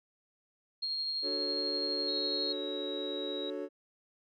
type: tone with tremolo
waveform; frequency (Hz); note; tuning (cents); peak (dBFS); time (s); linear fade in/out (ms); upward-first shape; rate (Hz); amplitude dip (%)
sine; 4250; C8; +26; -31; 0.82-2.53; 10; triangle; 12; 25
type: chord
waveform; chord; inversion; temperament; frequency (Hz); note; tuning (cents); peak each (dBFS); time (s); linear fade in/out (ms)
triangle; D major seventh; none; equal; 293.7 / 370 / 440 / 554.4; D4 / F#4 / A4 / C#5; 0 / 0 / 0 / 0; -39; 1.22-3.69; 50
type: tone with pitch glide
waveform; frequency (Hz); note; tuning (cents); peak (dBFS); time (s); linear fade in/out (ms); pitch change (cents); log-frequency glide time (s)
sine; 3864 to 3840; B7 to B7; -39 to -49; -39; 2.08-3.5; 2; -10; 2.38-2.53
effects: none